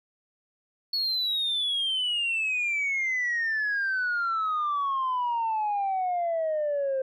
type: exponential sweep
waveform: sine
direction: down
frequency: 4400 to 523.3 Hz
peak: -23 dBFS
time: 0.93-7.02 s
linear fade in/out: 5 ms
effects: tanh soft clip ceiling -22 dBFS